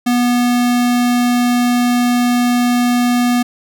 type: tone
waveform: square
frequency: 243.8 Hz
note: B3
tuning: 22 cents flat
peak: -12 dBFS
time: 0.06-3.43 s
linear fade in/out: 10 ms
effects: none